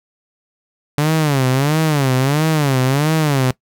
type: tone with vibrato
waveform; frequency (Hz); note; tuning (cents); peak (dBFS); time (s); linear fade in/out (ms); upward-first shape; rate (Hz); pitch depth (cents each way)
sawtooth; 143; D3; -46; -9; 0.98-3.51; 0; sine; 1.5; 190
effects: noise-tail reverb RT60 0.1 s tail -20 dB re dry